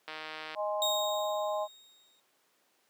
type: click train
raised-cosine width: 0.3 ms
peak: -24 dBFS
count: 74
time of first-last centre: 0.08-0.548 s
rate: 156 Hz
type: chord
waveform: sine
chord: Ab major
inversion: second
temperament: equal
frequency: 622.3 / 830.6 / 1046.5 Hz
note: Eb5 / Ab5 / C6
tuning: 0 / 0 / 0 cents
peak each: -31 / -36 / -37 dBFS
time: 0.55-1.68 s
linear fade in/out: 50 ms
type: tone with exponential decay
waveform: 35% pulse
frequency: 3729 Hz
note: A#7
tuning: in tune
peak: -25 dBFS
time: 0.82-2.2 s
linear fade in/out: 1 ms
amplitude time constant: 300 ms
effects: pink hiss -70 dBFS RMS until 2.89 s + high-pass 400 Hz 12 dB/octave